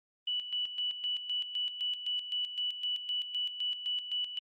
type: tone with tremolo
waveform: sine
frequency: 2960 Hz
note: F#7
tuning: in tune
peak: -30 dBFS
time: 0.27-4.39 s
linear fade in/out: 5 ms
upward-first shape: square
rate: 3.9 Hz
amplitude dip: 65%
effects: Opus 24 kbps